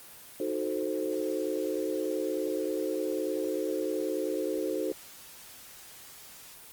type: chord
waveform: sine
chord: D# diminished seventh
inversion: none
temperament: equal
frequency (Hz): 311.1 / 370 / 440 / 523.3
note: D#4 / F#4 / A4 / C5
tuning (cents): 0 / 0 / 0 / 0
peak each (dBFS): -34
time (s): 0.4-4.92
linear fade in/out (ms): 2
effects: white hiss -49 dBFS RMS until 6.72 s + Opus 24 kbps